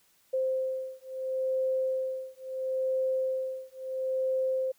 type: beating tone pair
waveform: sine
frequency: 522 / 522.74 Hz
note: C5 / C5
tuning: -4 / -2 cents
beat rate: 0.74 Hz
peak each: -31 dBFS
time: 0.33-4.72 s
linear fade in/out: 10 ms
effects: white hiss -66 dBFS RMS until 4.78 s